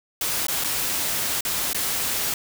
white noise with dropouts, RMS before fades -25 dBFS, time 0.21-2.34 s, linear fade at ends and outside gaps 2 ms, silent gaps 0.468-0.483 / 0.64-0.644 / 1.408-1.45 / 1.732-1.746 s, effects none

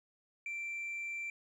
sine tone, 2349 Hz, D7, in tune, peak -35 dBFS, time 0.46-1.3 s, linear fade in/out 2 ms, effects tanh soft clip ceiling -36 dBFS + 12-bit

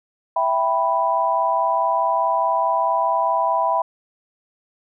sine chord, E minor, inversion none, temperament equal, 659.3 / 784 / 987.8 Hz, E5 / G5 / B5, 0 / 0 / 0 cents, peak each -22 / -23 / -19 dBFS, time 0.36-3.82 s, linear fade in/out 5 ms, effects none

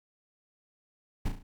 brown noise with echo, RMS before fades -25 dBFS, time 1.25-1.29 s, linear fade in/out 10 ms, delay 35 ms, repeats 4, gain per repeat -6 dB, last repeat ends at 1.43 s, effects none

